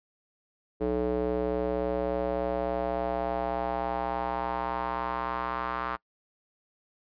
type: tone with band-pass filter sweep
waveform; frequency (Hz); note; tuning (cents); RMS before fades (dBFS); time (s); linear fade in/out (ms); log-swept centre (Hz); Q
square; 61.74; B1; 0; -30; 0.8-5.97; 20; 420 to 1200; 3
effects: noise-tail reverb RT60 0.1 s tail -25 dB re dry + resampled to 11025 Hz